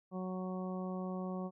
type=harmonic tone; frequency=185 Hz; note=F#3; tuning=in tune; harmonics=1 / 2 / 3 / 4 / 5 / 6; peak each=-38 / -45 / -46 / -49 / -54 / -50 dBFS; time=0.11-1.51 s; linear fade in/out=50 ms; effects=none